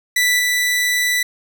sawtooth tone with level steps, 1975.5 Hz, B6, in tune, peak -10 / -12 dBFS, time 0.16-1.23 s, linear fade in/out 5 ms, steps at 0.39 s, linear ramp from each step 5 ms, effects none

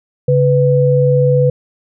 sine tone pair together, 139.47 / 497 Hz, C#3 / B4, +11 / +11 cents, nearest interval octave + minor seventh, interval 2200 cents, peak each -11 dBFS, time 0.28-1.5 s, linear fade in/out 5 ms, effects none

